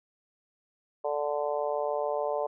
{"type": "harmonic tone", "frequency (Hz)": 146.83, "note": "D3", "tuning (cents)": 0, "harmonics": [3, 4, 5, 6, 7], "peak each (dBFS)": [-33, -30, -35, -37, -39], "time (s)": [1.04, 2.47], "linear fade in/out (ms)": 10, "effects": []}